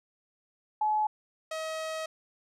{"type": "tone pair in turn", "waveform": ["sine", "sawtooth"], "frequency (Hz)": [854, 636.1], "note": ["G#5", "D#5"], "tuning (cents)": [48, 38], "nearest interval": "perfect fourth", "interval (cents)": 510, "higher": "first", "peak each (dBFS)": [-24, -29], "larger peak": "first", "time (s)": [[0.81, 1.07], [1.51, 2.06]], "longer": "second", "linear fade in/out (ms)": 5, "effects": ["low-pass 9000 Hz 12 dB/octave"]}